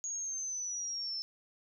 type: linear sweep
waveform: sine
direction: down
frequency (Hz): 6680 to 5274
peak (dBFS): -35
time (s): 0.04-1.22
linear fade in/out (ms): 0
effects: none